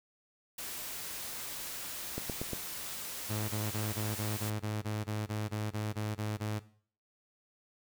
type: noise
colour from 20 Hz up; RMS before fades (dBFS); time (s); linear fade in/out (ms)
white; -41; 0.58-4.5; 5
type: click train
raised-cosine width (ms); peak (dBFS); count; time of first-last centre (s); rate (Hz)
2; -22; 4; 2.18-2.533; 8.5
type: tone bursts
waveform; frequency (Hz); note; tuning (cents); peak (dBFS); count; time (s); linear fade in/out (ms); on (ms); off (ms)
sawtooth; 106.6; G#2; +46; -29; 15; 3.29-6.598; 20; 200; 22
effects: noise-tail reverb RT60 0.5 s tail -17 dB re dry